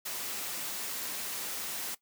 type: noise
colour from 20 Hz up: white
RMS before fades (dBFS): -37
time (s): 0.05-1.95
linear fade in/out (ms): 10
effects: noise-tail reverb RT60 0.1 s tail -17 dB re dry + high-pass 150 Hz 12 dB/octave